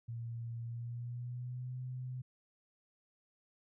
sine tone with pitch glide, 116.54 to 127.09 Hz, A#2 to C3, 0 to -50 cents, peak -39 dBFS, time 0.08-2.22 s, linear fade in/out 10 ms, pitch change +150 cents, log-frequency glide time 0.63-1.79 s, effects none

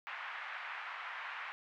white band-pass noise, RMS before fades -44 dBFS, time 0.07-1.52 s, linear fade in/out 0 ms, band 880 to 2200 Hz, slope 24 dB/octave, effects none

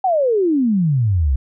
sine exponential sweep, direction down, 784 to 62 Hz, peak -13 dBFS, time 0.04-1.36 s, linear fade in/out 5 ms, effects none

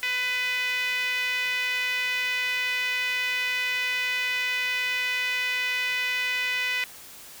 5% pulse tone with band-pass filter, 499.4 Hz, B4, 19 cents sharp, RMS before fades -27 dBFS, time 0.03-6.84 s, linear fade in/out 0 ms, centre 2200 Hz, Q 3.7, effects white hiss -45 dBFS RMS until 7.4 s

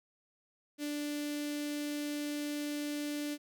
sawtooth tone with notch filter, 293.7 Hz, D4, in tune, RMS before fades -37 dBFS, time 0.78-3.38 s, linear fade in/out 50 ms, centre 1000 Hz, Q 0.58, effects none

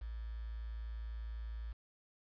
sine tone with quantisation, 56 Hz, A1, 31 cents sharp, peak -40 dBFS, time 0.01-1.73 s, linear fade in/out 10 ms, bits 10, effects resampled to 11025 Hz

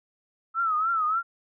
sine tone with vibrato, 1300 Hz, E6, 24 cents flat, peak -22 dBFS, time 0.54-1.23 s, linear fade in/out 50 ms, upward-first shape triangle, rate 3.4 Hz, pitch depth 120 cents each way, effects none

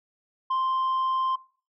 sine tone, 1046.5 Hz, C6, in tune, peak -20 dBFS, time 0.5-1.36 s, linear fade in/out 10 ms, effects noise-tail reverb RT60 0.4 s tail -20 dB re dry + tanh soft clip ceiling -22 dBFS

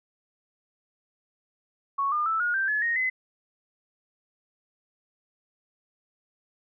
sine tone with pitch steps, 1108.7 / 1209 / 1318.5 / 1437.8 / 1567.9 / 1709.8 / 1864.6 / 2033 Hz, C#6 / D6 / E6 / F6 / G6 / G#6 / A#6 / B6, 0 / +50 / 0 / +50 / 0 / +50 / 0 / +50 cents, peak -23 dBFS, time 1.98-3.1 s, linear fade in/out 10 ms, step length 140 ms, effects none

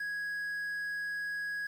triangle tone with quantisation, 1661.2 Hz, G#6, in tune, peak -32 dBFS, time 0-1.67 s, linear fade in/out 5 ms, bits 10, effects none

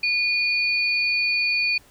sine tone pair together, 2447 / 4509 Hz, D#7 / C#8, -29 / +29 cents, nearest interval major seventh, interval 1058 cents, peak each -20 / -26 dBFS, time 0.03-1.78 s, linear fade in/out 5 ms, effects pink hiss -54 dBFS RMS until 1.9 s

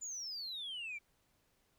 sine exponential sweep, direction down, 7140 to 2285 Hz, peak -39 dBFS, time 0.01-0.99 s, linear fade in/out 20 ms, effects tanh soft clip ceiling -38 dBFS + pink hiss -75 dBFS RMS until 1.78 s

